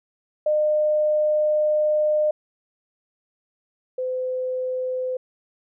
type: tone pair in turn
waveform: sine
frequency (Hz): 607 / 510.4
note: D#5 / C5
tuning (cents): -43 / -43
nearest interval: minor third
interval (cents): 300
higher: first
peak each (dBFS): -17 / -23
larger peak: first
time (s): 0.46-2.31 / 3.98-5.17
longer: first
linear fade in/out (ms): 5
effects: none